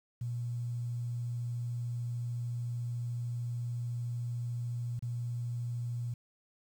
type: tone with dropouts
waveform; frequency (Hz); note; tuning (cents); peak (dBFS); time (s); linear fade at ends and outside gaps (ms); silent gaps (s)
sine; 119.8; A#2; +48; -33; 0.21-6.14; 5; 4.993-5.024
effects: 10-bit